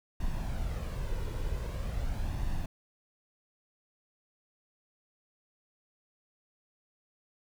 brown noise with flanger, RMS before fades -33 dBFS, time 0.2-2.66 s, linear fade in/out 5 ms, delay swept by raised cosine 1.1 to 2.07 ms, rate 0.44 Hz, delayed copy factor +0.5, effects none

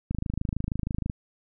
click train, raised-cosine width 5 ms, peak -16 dBFS, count 27, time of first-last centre 0.11-1.099 s, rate 26.3 Hz, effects none

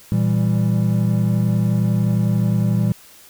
triangle chord, E diminished, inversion second, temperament equal, 116.54 / 164.81 / 196 Hz, Bb2 / E3 / G3, 0 / 0 / 0 cents, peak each -16 / -19 / -18 dBFS, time 0.12-2.92 s, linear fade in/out 0 ms, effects white hiss -46 dBFS RMS until 3.29 s

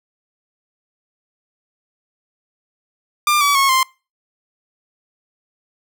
sawtooth tone with pitch steps, 1195 / 1143.7 / 1094.6 / 1047.5 Hz, D6 / D6 / C#6 / C6, +30 / -46 / -22 / +2 cents, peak -9 dBFS, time 3.27-3.83 s, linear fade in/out 2 ms, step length 140 ms, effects noise-tail reverb RT60 0.3 s tail -24 dB re dry

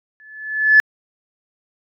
sine tone with exponential growth, 1729 Hz, A6, 31 cents flat, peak -4 dBFS, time 0.2-0.8 s, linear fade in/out 0 ms, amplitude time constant 130 ms, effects tanh soft clip ceiling -1 dBFS

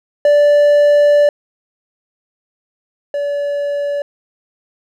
triangle tone pair in turn, 584 / 574 Hz, D5 / D5, -10 / -40 cents, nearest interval unison, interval 30 cents, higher first, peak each -5 / -14 dBFS, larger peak first, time 0.25-1.29 / 3.14-4.02 s, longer first, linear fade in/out 2 ms, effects none

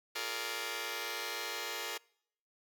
5% pulse chord, Bb dominant seventh, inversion second, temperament just, 349.6 / 419.5 / 466.2 / 582.7 Hz, F4 / Ab4 / Bb4 / D5, +2 / +17 / 0 / -14 cents, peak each -34 / -31 / -29 / -33 dBFS, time 0.15-1.98 s, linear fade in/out 10 ms, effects noise-tail reverb RT60 0.7 s tail -25 dB re dry

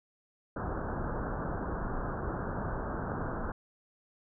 pink low-pass noise, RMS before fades -35 dBFS, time 0.56-3.52 s, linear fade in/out 5 ms, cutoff 1600 Hz, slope 96 dB/octave, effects none

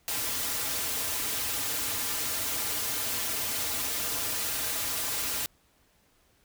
white noise with comb filter, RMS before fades -31 dBFS, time 0.08-5.46 s, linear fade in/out 0 ms, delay 5.4 ms, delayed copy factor -1, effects pink hiss -66 dBFS RMS until 6.44 s

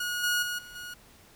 sawtooth tone with level steps, 1447 Hz, F#6, 39 cents flat, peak -26 / -21 / -27 / -41 / -35 dBFS, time 0-0.94 s, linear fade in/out 5 ms, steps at 0.23 / 0.42 / 0.58 / 0.75 s, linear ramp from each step 10 ms, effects pink hiss -56 dBFS RMS until 1.35 s

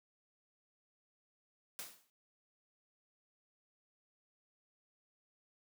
white noise with exponential decay, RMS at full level -42 dBFS, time 1.79-2.1 s, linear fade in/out 0 ms, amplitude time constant 67 ms, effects noise-tail reverb RT60 0.1 s tail -23 dB re dry + high-pass 150 Hz 12 dB/octave

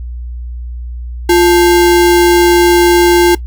sine tone with sample-and-hold, 349.2 Hz, F4, in tune, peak -4 dBFS, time 1.29-3.35 s, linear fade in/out 5 ms, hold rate 1225 Hz, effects noise-tail reverb RT60 0.1 s tail -19 dB re dry + added 60 Hz sine -20 dBFS peak until 3.46 s

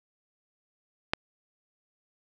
click, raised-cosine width 0.3 ms, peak -8 dBFS, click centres 1.135 s, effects none

